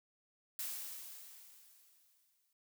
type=noise with exponential decay; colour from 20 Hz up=blue; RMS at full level=-40 dBFS; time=0.59-2.53 s; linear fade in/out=2 ms; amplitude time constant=420 ms; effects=noise-tail reverb RT60 0.1 s tail -24 dB re dry